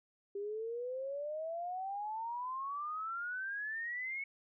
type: exponential sweep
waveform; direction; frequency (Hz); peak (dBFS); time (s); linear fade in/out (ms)
sine; up; 395.7 to 2217; -37; 0.35-4.24; 5
effects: none